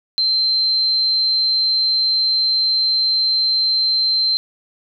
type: tone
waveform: sine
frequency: 4118 Hz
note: C8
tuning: 28 cents flat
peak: -14 dBFS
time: 0.18-4.37 s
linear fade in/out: 0 ms
effects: none